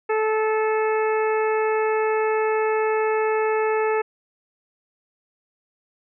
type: harmonic tone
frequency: 435.6 Hz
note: A4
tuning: 17 cents flat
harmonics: 1 / 2 / 3 / 4 / 5 / 6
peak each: -20 / -26 / -30 / -32 / -34 / -36 dBFS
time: 0.09-4.02 s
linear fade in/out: 10 ms
effects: none